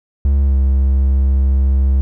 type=tone with pitch glide; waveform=triangle; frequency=69.3 to 67.06 Hz; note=C#2 to C2; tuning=0 to +43 cents; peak=-8 dBFS; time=0.25-2.01 s; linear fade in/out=0 ms; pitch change=-57 cents; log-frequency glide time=0.42-0.56 s; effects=none